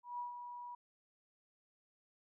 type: tone with ADSR envelope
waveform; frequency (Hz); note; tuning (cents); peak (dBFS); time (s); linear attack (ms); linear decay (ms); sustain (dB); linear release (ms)
sine; 970; B5; -31; -38; 0.03-0.75; 160; 130; -7; 5
effects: none